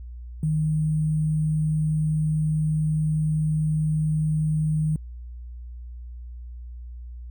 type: tone with sample-and-hold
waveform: sine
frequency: 155.2 Hz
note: D#3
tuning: 4 cents flat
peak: -20 dBFS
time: 0.43-4.96 s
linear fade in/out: 2 ms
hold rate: 8820 Hz
effects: added 60 Hz sine -35 dBFS peak until 7.3 s